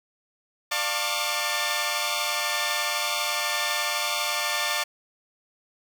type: tone cluster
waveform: 10% pulse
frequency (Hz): 595 / 703 / 893 / 1094 / 1178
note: D5 / F5 / A5 / C#6 / D6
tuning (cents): +22 / +11 / +25 / -23 / +5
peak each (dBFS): -23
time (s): 0.71-4.84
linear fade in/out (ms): 10
effects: none